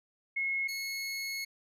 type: tone pair in turn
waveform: sine / 25% pulse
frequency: 2171 / 2180 Hz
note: C#7 / C#7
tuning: -37 / -29 cents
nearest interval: unison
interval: 8 cents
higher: second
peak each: -29 / -31 dBFS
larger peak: first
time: 0.36-0.68 / 0.68-1.45 s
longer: second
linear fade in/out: 10 ms
effects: resampled to 32000 Hz

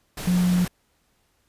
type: tone in noise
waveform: sine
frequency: 179.4 Hz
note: F3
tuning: 47 cents sharp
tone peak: -17 dBFS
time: 0.27-0.65 s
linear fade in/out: 5 ms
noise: pink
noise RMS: -33 dBFS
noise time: 0.17-0.68 s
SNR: +13 dB
effects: pink hiss -67 dBFS RMS until 1.48 s + resampled to 32000 Hz

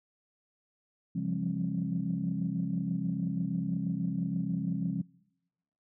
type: tone cluster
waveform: sine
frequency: 134 / 172.6 / 178.8 / 200.9 / 269.7 Hz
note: C3 / F3 / F3 / G3 / C#4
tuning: +42 / -20 / +41 / +43 / -47 cents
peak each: -38 / -32 / -39 / -35 / -37 dBFS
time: 1.15-5.02 s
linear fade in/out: 10 ms
effects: noise-tail reverb RT60 1.0 s tail -26 dB re dry + tanh soft clip ceiling -19 dBFS

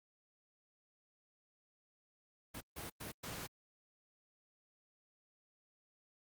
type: noise bursts at uneven times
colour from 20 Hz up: pink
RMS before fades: -45 dBFS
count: 4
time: 2.54-2.61 / 2.76-2.9 / 3-3.12 / 3.23-3.47 s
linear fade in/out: 10 ms
effects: high-pass 60 Hz 12 dB/octave + Opus 32 kbps

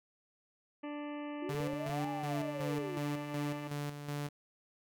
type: harmonic tone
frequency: 293.7 Hz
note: D4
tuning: in tune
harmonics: 1 / 2 / 3 / 4 / 6 / 7 / 8 / 9 / 10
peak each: -40 / -46 / -50 / -52 / -56 / -57 / -58 / -59 / -60 dBFS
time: 0.83-3.68 s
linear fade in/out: 10 ms
type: linear two-way sweep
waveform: sine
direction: up then down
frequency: 329.6 to 830.6 to 329.6 Hz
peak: -39 dBFS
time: 1.42-2.98 s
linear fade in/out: 5 ms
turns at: 2.1 s
type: tone with tremolo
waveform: sawtooth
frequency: 145.4 Hz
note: D3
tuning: 17 cents flat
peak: -32 dBFS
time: 1.49-4.29 s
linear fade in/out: 5 ms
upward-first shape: square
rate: 2.7 Hz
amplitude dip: 55%
type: clicks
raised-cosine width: 3 ms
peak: -35 dBFS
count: 4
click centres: 1.549 / 1.603 / 1.734 / 1.894 s
effects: none

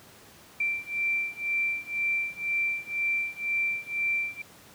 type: beating tone pair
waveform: sine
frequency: 2349 / 2351 Hz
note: D7 / D7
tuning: 0 / +1 cents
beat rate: 2 Hz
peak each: -30 / -29 dBFS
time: 0.6-4.42 s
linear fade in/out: 5 ms
effects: pink hiss -52 dBFS RMS until 4.74 s + high-pass 100 Hz 12 dB/octave

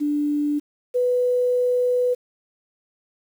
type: tone pair in turn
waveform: sine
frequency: 293.7 / 495.3 Hz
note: D4 / B4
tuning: 0 / +5 cents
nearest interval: major sixth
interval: 905 cents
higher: second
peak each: -19 / -17 dBFS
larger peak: second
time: 0-0.6 / 0.94-2.15 s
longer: second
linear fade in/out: 20 ms
effects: 8-bit

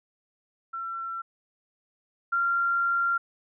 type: tone pair in turn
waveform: sine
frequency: 1352 / 1382.8 Hz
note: E6 / F6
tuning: +43 / -18 cents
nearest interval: unison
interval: 39 cents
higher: second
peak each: -31 / -22 dBFS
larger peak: second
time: 0.73-1.22 / 2.32-3.18 s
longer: second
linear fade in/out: 10 ms
effects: none

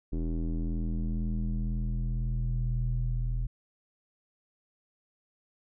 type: tone with low-pass filter sweep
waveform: square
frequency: 41.02 Hz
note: E1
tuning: 8 cents flat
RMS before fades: -30 dBFS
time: 0.12-3.47 s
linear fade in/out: 10 ms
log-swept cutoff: 320 to 100 Hz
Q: 3
effects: none

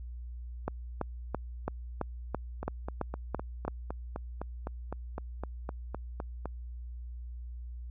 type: two click trains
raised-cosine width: 1 ms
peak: -22 / -17 dBFS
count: 16 / 10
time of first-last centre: 2.63-6.457 / 0.68-3.68 s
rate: 3.92 / 3 Hz
effects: added 60 Hz sine -39 dBFS peak until 7.9 s

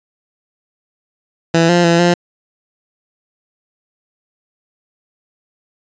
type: tone with pitch steps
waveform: 15% pulse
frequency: 166 / 174.4 / 169.1 / 174.5 Hz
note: E3 / F3 / E3 / F3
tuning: +12 / -2 / +44 / -1 cents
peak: -3 dBFS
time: 1.54-2.14 s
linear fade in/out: 5 ms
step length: 150 ms
effects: resampled to 16000 Hz

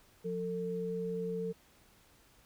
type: tone pair together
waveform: sine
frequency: 177.8 / 449 Hz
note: F3 / A4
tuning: +31 / +35 cents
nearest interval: octave + major third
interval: 1604 cents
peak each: -38 / -35 dBFS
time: 0.24-1.53 s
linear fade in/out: 20 ms
effects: pink hiss -64 dBFS RMS until 2.45 s

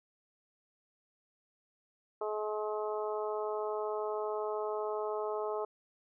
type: harmonic tone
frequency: 212.7 Hz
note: G#3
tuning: 42 cents sharp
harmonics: 2 / 3 / 4 / 5 / 6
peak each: -35 / -39 / -41 / -43 / -45 dBFS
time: 2.21-5.65 s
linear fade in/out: 5 ms
effects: none

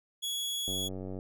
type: tone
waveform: sawtooth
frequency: 3358 Hz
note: G#7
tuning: 18 cents sharp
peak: -29 dBFS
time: 0.22-0.89 s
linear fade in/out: 20 ms
type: click train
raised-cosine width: 2 ms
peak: -27 dBFS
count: 49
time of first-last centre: 0.68-1.189 s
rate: 94.3 Hz
effects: none

